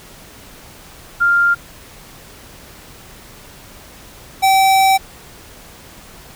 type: tone pair in turn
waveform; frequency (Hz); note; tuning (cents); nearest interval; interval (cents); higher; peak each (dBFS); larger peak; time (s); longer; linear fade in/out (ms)
sine / square; 1396.9 / 771; F6 / G5; 0 / -29; minor seventh; 1029; first; -10; neither; 1.2-1.55 / 4.42-4.98; second; 20
effects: pink hiss -40 dBFS RMS until 6.35 s